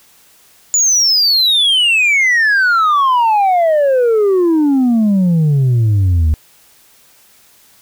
sine exponential sweep, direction down, 7040 to 74.6 Hz, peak -6 dBFS, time 0.74-6.34 s, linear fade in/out 0 ms, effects tanh soft clip ceiling -8 dBFS + white hiss -48 dBFS RMS until 7.81 s

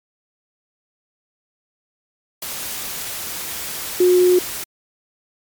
sine tone in noise, 361.5 Hz, F#4, 40 cents flat, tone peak -10 dBFS, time 4-4.39 s, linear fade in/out 5 ms, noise white, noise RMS -28 dBFS, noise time 2.42-4.64 s, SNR +15 dB, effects MP3 96 kbps

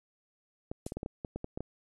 clicks, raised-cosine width 2 ms, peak -23 dBFS, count 11, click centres 0.715 / 0.865 / 0.921 / 0.97 / 1.031 / 1.061 / 1.248 / 1.36 / 1.444 / 1.575 / 1.606 s
violet noise with exponential decay, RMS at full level -37 dBFS, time 0.86-0.94 s, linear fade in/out 2 ms, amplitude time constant 16 ms
effects resampled to 24000 Hz

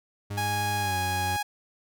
40% pulse tone with pitch glide, 101.8 to 92.28 Hz, G#2 to F#2, -34 to -4 cents, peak -30 dBFS, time 0.3-1.37 s, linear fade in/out 10 ms, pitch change -170 cents, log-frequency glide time 0.8-0.96 s
sawtooth tone, 828 Hz, G#5, 5 cents flat, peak -23 dBFS, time 0.37-1.43 s, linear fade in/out 10 ms
effects none

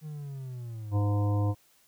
triangle linear sweep, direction down, 156.4 to 98 Hz, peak -34 dBFS, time 0.01-1.01 s, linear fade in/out 50 ms
harmonic tone, 102.7 Hz, G#2, 19 cents flat, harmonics 1 / 3 / 5 / 7 / 9 / 10, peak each -24 / -34 / -38 / -41 / -43 / -44 dBFS, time 0.91-1.55 s, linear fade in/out 50 ms
effects white hiss -64 dBFS RMS until 1.87 s

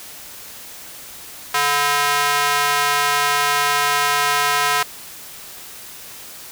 square tone with high-pass filter, 144.3 Hz, D3, 30 cents flat, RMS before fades -18 dBFS, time 1.54-4.83 s, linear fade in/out 5 ms, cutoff 1100 Hz, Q 1.3, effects white hiss -37 dBFS RMS until 6.51 s

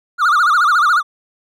triangle tone with vibrato, 1300 Hz, E6, 24 cents flat, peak -8 dBFS, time 0.18-1.03 s, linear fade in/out 50 ms, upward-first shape sine, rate 14 Hz, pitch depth 200 cents each way, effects none

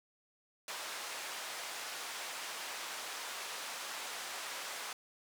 pink band-pass noise, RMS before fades -43 dBFS, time 0.68-4.93 s, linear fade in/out 2 ms, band 810 to 9800 Hz, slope 12 dB/octave, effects none

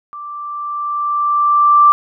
sine tone with level ramp, 1174.7 Hz, D6, in tune, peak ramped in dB -27 to -4 dBFS, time 0.13-1.92 s, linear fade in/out 0 ms, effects none

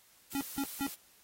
blue noise, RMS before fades -43 dBFS, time 0.31-0.95 s, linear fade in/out 10 ms
square tone bursts, 277.2 Hz, C#4, in tune, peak -32 dBFS, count 3, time 0.35-0.867 s, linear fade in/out 0 ms, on 59 ms, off 170 ms
effects white hiss -63 dBFS RMS until 1.23 s + AAC 48 kbps

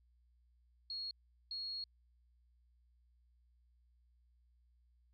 sine tone bursts at uneven times, 4306 Hz, C8, 49 cents sharp, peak -40 dBFS, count 2, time 0.9-1.11 / 1.51-1.84 s, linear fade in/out 2 ms, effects added 60 Hz sine -68 dBFS peak until 5.13 s

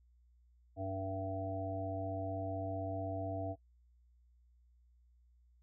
harmonic tone with a mistuned harmonic, 95.7 Hz, G2, 41 cents flat, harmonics 1 / 3 / 5 / 7 / 8, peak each -41 / -43 / -49 / -40 / -49 dBFS, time 0.76-3.56 s, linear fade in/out 50 ms, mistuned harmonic 3, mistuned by +20 cents, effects noise-tail reverb RT60 0.1 s tail -24 dB re dry + added 60 Hz sine -64 dBFS peak until 5.62 s

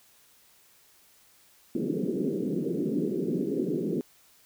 white band-pass noise, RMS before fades -29 dBFS, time 1.75-4.01 s, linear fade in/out 0 ms, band 160 to 420 Hz, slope 48 dB/octave, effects white hiss -60 dBFS RMS until 4.45 s

